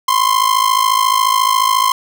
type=ring-modulated tone; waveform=45% pulse; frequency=1046.5 Hz; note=C6; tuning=in tune; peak=-8 dBFS; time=0.08-1.92 s; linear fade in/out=2 ms; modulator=27.1 Hz; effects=none